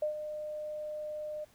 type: tone with ADSR envelope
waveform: sine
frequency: 606 Hz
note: D#5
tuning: 46 cents flat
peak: -27 dBFS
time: 0.02-1.45 s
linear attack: 5 ms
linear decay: 110 ms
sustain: -9 dB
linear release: 15 ms
effects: pink hiss -64 dBFS RMS until 1.54 s